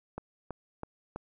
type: click train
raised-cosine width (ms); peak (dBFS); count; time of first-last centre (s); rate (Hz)
1; -23; 4; 0.18-1.16; 3.06
effects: none